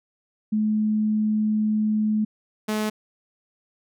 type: tone pair in turn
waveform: sine / sawtooth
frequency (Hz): 214.3 / 214.3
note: A3 / A3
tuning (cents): -45 / -45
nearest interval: unison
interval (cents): 0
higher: neither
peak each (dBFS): -19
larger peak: neither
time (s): 0.52-2.25 / 2.68-2.9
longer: first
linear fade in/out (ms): 10
effects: none